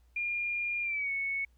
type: tone with pitch glide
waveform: sine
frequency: 2411 to 2211 Hz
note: D7 to C#7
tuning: +45 to -5 cents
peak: -30 dBFS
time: 0.16-1.45 s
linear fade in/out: 5 ms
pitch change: -150 cents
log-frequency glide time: 0.82-1.11 s
effects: added 60 Hz sine -61 dBFS peak until 1.57 s + pink hiss -75 dBFS RMS until 1.57 s